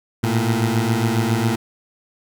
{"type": "beating tone pair", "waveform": "20% pulse", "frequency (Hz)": [110, 117.3], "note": ["A2", "A#2"], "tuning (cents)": [0, 11], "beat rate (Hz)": 7.3, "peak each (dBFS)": -15, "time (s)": [0.23, 1.56], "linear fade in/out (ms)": 10, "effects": []}